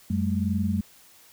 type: tone cluster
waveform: sine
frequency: 90.9 / 193.8 / 215.4 Hz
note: F#2 / G3 / A3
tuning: -30 / -20 / -37 cents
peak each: -27 dBFS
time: 0.1-0.81 s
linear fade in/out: 5 ms
effects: white hiss -54 dBFS RMS until 1.32 s